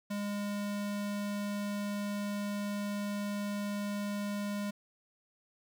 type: tone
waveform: square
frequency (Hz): 204.3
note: G#3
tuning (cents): -28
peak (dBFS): -34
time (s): 0.1-4.71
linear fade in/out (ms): 10
effects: 11-bit